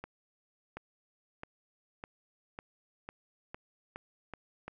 accelerating click train, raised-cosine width 0.5 ms, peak -26 dBFS, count 10, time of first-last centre 0.04-4.68 s, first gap 730 ms, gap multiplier 0.91, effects none

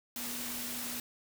sine tone in noise, 242.4 Hz, B3, 32 cents flat, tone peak -45 dBFS, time 0.16-1 s, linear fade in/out 2 ms, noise white, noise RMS -39 dBFS, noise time 0.16-1 s, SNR -9 dB, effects none

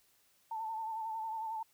sine tone with vibrato, 888 Hz, A5, 16 cents sharp, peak -36 dBFS, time 0.51-1.63 s, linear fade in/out 5 ms, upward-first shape sine, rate 11 Hz, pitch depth 45 cents each way, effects white hiss -70 dBFS RMS until 1.73 s

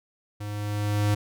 square tone with level ramp, 103.83 Hz, G#2, in tune, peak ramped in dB -33 to -20 dBFS, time 0.4-1.15 s, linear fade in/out 10 ms, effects none

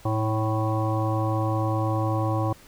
harmonic tone with a mistuned harmonic, 110 Hz, A2, in tune, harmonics 1 / 3 / 5 / 7 / 9 / 10, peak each -24 / -29 / -31 / -32 / -34 / -34 dBFS, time 0.05-2.53 s, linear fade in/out 5 ms, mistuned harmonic 3, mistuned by -29 cents, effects pink hiss -51 dBFS RMS until 2.67 s

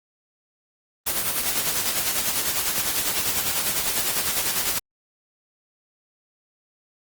white noise with tremolo, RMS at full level -22 dBFS, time 1.06-4.79 s, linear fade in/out 10 ms, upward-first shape sine, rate 10 Hz, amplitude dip 50%, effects Opus 24 kbps

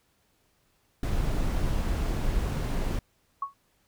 brown noise, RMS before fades -27 dBFS, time 1.03-2.99 s, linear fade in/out 2 ms
sine tone with exponential decay, 1108.7 Hz, C#6, in tune, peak -24 dBFS, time 3.42-3.54 s, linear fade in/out 5 ms, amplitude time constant 26 ms
effects pink hiss -69 dBFS RMS until 3.87 s

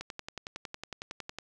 click train, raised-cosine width 0.2 ms, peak -21 dBFS, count 16, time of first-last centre 0.01-1.386 s, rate 10.9 Hz, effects none

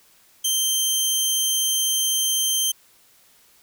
15% pulse tone, 3136 Hz, G7, in tune, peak -12 dBFS, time 0.44-2.72 s, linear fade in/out 10 ms, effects white hiss -56 dBFS RMS until 3.62 s

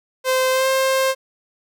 sawtooth tone with pitch glide, 518 to 529.5 Hz, C5 to C5, -17 to +21 cents, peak -12 dBFS, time 0.24-1.15 s, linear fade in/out 50 ms, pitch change +38 cents, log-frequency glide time 0.51-0.68 s, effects none

